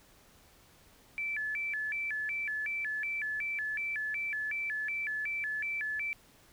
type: tone with vibrato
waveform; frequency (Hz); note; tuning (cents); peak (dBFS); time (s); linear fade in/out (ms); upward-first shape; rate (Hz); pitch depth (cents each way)
sine; 2004; B6; +25; -32; 1.18-6.13; 0; square; 2.7; 260
effects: pink hiss -61 dBFS RMS until 6.52 s